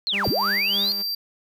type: linear two-way sweep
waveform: sine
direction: down then up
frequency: 4369 to 66.2 to 4369 Hz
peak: -21 dBFS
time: 0.07-0.92 s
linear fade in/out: 0 ms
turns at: 0.28 s
type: tone with tremolo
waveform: sawtooth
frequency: 200 Hz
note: G3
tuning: 35 cents sharp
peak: -26 dBFS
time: 0.12-1.03 s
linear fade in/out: 20 ms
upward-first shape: sine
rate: 3.3 Hz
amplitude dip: 65%
type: tone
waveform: square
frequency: 4699 Hz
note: D8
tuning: in tune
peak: -25 dBFS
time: 0.24-1.15 s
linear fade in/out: 5 ms
effects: none